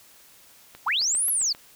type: click train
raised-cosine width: 0.3 ms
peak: -26 dBFS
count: 7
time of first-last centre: 0.75-1.549 s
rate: 7.51 Hz
type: linear two-way sweep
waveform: sine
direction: up then down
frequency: 713 to 11550 to 4188 Hz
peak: -21 dBFS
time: 0.86-1.53 s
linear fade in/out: 10 ms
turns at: 1.29 s
effects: white hiss -53 dBFS RMS until 1.75 s